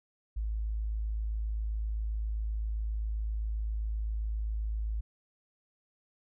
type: tone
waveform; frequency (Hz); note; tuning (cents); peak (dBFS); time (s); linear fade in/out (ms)
sine; 53.8; A1; -38; -30; 0.36-5.01; 10
effects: none